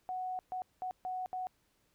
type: tone bursts at uneven times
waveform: sine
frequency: 740 Hz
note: F#5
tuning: in tune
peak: -35 dBFS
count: 5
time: 0.09-0.39 / 0.52-0.62 / 0.82-0.91 / 1.05-1.26 / 1.33-1.47 s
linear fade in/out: 0 ms
effects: pink hiss -74 dBFS RMS until 1.94 s